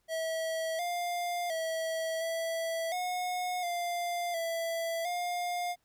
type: tone with pitch steps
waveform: square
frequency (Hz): 648 / 702 / 649 / 658 / 725 / 698 / 664 / 708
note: E5 / F5 / E5 / E5 / F#5 / F5 / E5 / F5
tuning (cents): -30 / +9 / -27 / -3 / -35 / -1 / +12 / +23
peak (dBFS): -32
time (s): 0.08-5.76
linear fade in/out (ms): 50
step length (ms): 710
effects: pink hiss -75 dBFS RMS until 5.84 s